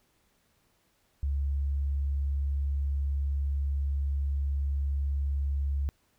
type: tone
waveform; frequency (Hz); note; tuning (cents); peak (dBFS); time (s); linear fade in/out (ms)
sine; 69.9; C#2; +15; -26; 1.23-5.89; 0
effects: pink hiss -70 dBFS RMS until 6.18 s